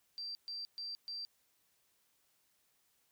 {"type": "tone bursts", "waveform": "sine", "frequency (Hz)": 4699, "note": "D8", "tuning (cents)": 0, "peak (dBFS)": -40, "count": 4, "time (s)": [0.18, 1.25], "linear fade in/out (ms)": 0, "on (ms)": 170, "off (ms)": 130, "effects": ["white hiss -75 dBFS RMS until 3.11 s"]}